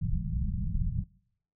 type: low-pass noise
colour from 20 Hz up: pink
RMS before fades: -30 dBFS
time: 0.01-1.04 s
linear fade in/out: 10 ms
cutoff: 200 Hz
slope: 96 dB/octave
effects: noise-tail reverb RT60 0.7 s tail -23 dB re dry